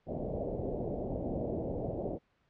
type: low-pass noise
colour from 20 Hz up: white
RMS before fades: -36 dBFS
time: 0.06-2.19 s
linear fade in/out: 50 ms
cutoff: 660 Hz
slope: 48 dB/octave
effects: pink hiss -73 dBFS RMS until 2.49 s + low-pass 3000 Hz 12 dB/octave